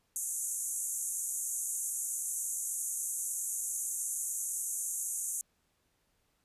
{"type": "band-pass noise", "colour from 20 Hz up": "pink", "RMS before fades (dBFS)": -36, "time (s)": [0.16, 5.41], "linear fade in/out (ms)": 0, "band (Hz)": [6400, 12000], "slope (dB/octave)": 96, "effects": ["pink hiss -75 dBFS RMS until 6.44 s", "resampled to 32000 Hz"]}